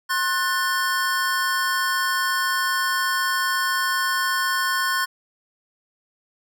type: chord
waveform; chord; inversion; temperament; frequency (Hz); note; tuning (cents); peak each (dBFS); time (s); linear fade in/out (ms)
square; F# diminished; second; just; 1065.6 / 1480 / 1776; C6 / F#6 / A6; +31 / 0 / +16; -25 / -25 / -28; 0.09-5.06; 20
effects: none